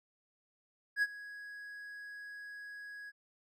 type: tone with ADSR envelope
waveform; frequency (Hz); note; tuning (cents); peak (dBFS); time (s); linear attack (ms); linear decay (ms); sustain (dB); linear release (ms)
triangle; 1663; G#6; +2; -24; 0.96-3.12; 64; 40; -19; 35
effects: none